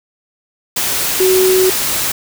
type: tone in noise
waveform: sine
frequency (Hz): 373.5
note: F#4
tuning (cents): +16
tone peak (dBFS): -9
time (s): 1.2-1.7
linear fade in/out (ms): 5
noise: white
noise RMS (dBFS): -17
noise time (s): 0.76-2.12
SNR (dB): +5
effects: none